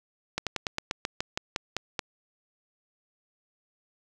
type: slowing click train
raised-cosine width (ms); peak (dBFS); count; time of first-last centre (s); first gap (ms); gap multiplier
0.2; -11; 12; 0.38-1.992; 87; 1.1
effects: none